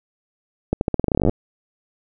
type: accelerating click train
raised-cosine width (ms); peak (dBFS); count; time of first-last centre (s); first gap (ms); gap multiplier
2; -5; 18; 0.73-1.295; 81; 0.87
effects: none